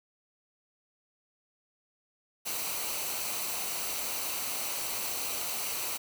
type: noise with comb filter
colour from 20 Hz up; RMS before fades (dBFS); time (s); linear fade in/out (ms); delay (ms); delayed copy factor
white; -34; 2.45-5.98; 20; 0.58; -0.5
effects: none